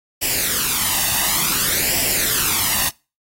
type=noise with flanger; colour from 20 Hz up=white; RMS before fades=-19 dBFS; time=0.21-2.9 s; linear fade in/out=20 ms; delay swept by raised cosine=0.38 to 1.1 ms; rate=0.56 Hz; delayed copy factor=+0.65; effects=noise-tail reverb RT60 0.3 s tail -24 dB re dry + AAC 48 kbps